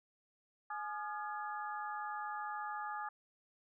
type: harmonic tone with a mistuned harmonic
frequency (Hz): 280.8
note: C#4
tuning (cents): +22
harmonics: 3 / 4 / 5 / 6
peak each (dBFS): -42 / -43 / -50 / -48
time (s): 0.7-3.09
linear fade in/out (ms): 5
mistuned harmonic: 4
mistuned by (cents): +140
effects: none